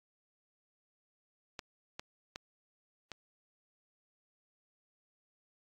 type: clicks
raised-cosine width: 0.2 ms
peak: -23 dBFS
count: 4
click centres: 1.592 / 1.995 / 2.359 / 3.117 s
effects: AAC 48 kbps